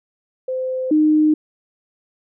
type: tone pair in turn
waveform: sine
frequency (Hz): 516 / 306.8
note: C5 / D#4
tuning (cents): -24 / -24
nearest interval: major sixth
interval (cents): 900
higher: first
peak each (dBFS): -20 / -11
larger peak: second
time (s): 0.48-0.91 / 0.91-1.34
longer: neither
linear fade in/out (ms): 5
effects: none